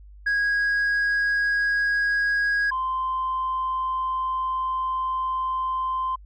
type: tone pair in turn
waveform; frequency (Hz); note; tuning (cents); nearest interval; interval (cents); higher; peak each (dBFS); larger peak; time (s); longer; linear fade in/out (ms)
sine; 1649 / 1038.8; G#6 / C6; -13 / -13; minor sixth; 800; first; -17 / -22; first; 0.26-2.71 / 2.71-6.16; second; 10
effects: tanh soft clip ceiling -19 dBFS + added 50 Hz sine -43 dBFS peak until 6.25 s